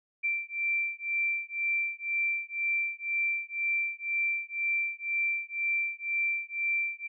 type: beating tone pair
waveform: sine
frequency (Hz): 2349 / 2351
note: D7 / D7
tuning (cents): 0 / +1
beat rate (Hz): 2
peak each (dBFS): -31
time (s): 0.23-7.08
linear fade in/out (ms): 20
effects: none